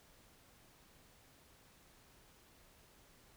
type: silence
effects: pink hiss -65 dBFS RMS until 3.36 s